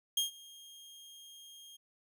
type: tone with ADSR envelope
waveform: sawtooth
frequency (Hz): 3230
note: G#7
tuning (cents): -49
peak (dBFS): -24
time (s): 0.17-1.77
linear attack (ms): 4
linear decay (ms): 130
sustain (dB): -24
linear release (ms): 13
effects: none